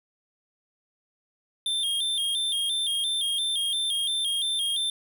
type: tone with vibrato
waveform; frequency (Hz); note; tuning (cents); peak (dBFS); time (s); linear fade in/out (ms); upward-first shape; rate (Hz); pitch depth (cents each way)
square; 3400; G#7; +40; -25; 1.66-4.9; 2; square; 2.9; 81
effects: none